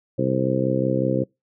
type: harmonic tone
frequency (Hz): 65.41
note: C2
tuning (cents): 0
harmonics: 2 / 3 / 4 / 5 / 6 / 7 / 8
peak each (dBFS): -25 / -27 / -27 / -26 / -30 / -29 / -25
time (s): 0.18-1.24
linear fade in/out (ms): 10
effects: noise-tail reverb RT60 0.2 s tail -24 dB re dry